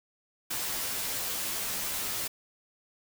white noise with comb filter, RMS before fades -33 dBFS, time 0.5-2.28 s, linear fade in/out 10 ms, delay 13 ms, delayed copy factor -0.75, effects none

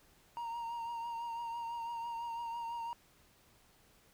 triangle tone with vibrato, 932.3 Hz, A#5, in tune, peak -36 dBFS, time 0.37-2.93 s, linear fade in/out 0 ms, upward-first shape triangle, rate 6 Hz, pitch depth 34 cents each way, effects pink hiss -66 dBFS RMS until 4.13 s

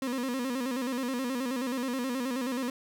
35% pulse tone with vibrato, 254.2 Hz, C4, 50 cents flat, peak -28 dBFS, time 0.02-2.7 s, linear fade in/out 2 ms, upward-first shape square, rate 9.4 Hz, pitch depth 87 cents each way, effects none

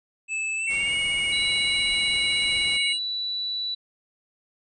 square tone with pitch glide, 2619 to 2873 Hz, E7 to F7, -12 to +48 cents, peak -26 dBFS, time 0.28-2.99 s, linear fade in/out 50 ms, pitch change +160 cents, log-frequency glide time 0.56-0.95 s
sine tone with vibrato, 2217 Hz, C#7, in tune, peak -25 dBFS, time 0.67-2.93 s, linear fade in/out 10 ms, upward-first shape triangle, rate 16 Hz, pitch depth 29 cents each way
pink noise, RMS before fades -41 dBFS, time 0.69-2.78 s, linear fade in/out 20 ms
sine tone, 3951 Hz, B7, in tune, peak -26 dBFS, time 1.32-3.75 s, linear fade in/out 10 ms
effects resampled to 22050 Hz

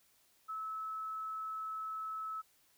sine tone, 1300 Hz, E6, 24 cents flat, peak -38 dBFS, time 0.48-2.42 s, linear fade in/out 20 ms, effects white hiss -70 dBFS RMS until 2.77 s

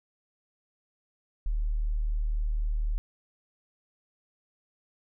sine tone, 38.02 Hz, D#1, 39 cents flat, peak -25 dBFS, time 1.46-2.98 s, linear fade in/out 0 ms, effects none

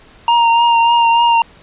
square tone with vibrato, 933 Hz, A#5, 1 cent sharp, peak -9 dBFS, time 0.28-1.42 s, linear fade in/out 2 ms, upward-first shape triangle, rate 3.4 Hz, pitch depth 25 cents each way, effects pink hiss -44 dBFS RMS until 1.62 s + resampled to 8000 Hz

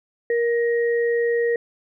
sine tone pair together, 470 / 1880 Hz, A#4 / A#6, +14 / +14 cents, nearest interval 2 octaves, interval 2400 cents, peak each -18 / -28 dBFS, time 0.3-1.56 s, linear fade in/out 2 ms, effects none

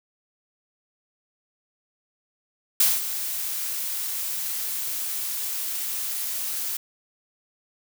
blue noise with ADSR envelope, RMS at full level -17 dBFS, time 2.8-6.77 s, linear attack 4 ms, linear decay 200 ms, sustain -12 dB, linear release 4 ms, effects none

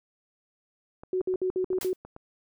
clicks, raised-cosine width 1 ms, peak -29 dBFS, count 10, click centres 1.035 / 1.209 / 1.34 / 1.501 / 1.644 / 1.731 / 1.783 / 1.831 / 2.05 / 2.164 s
sine tone bursts, 370.6 Hz, F#4, 3 cents sharp, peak -24 dBFS, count 6, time 1.13-1.931 s, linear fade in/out 2 ms, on 86 ms, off 57 ms
white noise with exponential decay, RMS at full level -32 dBFS, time 1.81-1.96 s, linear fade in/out 2 ms, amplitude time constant 31 ms
effects none

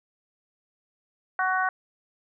harmonic tone, 373.5 Hz, F#4, 16 cents sharp, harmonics 2 / 3 / 4 / 5, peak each -27 / -28 / -26 / -33 dBFS, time 1.39-1.69 s, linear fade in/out 2 ms, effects none

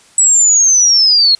sine linear sweep, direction down, 7902 to 4215 Hz, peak -6 dBFS, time 0.18-1.35 s, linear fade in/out 2 ms, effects white hiss -46 dBFS RMS until 1.39 s + resampled to 22050 Hz

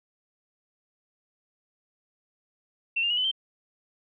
sine tone with pitch steps, 2700 / 2802 / 2907 / 3017 / 3130 Hz, E7 / F7 / F#7 / F#7 / G7, +41 / +5 / -31 / +33 / -3 cents, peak -23 dBFS, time 2.96-3.315 s, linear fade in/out 10 ms, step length 71 ms, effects none

